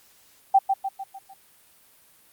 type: tone with echo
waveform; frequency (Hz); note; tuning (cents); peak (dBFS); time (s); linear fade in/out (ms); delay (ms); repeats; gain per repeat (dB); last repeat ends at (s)
sine; 779; G5; -11; -12; 0.54-0.59; 10; 150; 5; -6; 1.34
effects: white hiss -57 dBFS RMS until 2.32 s + Opus 48 kbps